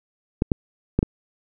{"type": "clicks", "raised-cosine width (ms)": 3, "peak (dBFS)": -5, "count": 4, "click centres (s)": [0.421, 0.518, 0.99, 1.029], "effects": []}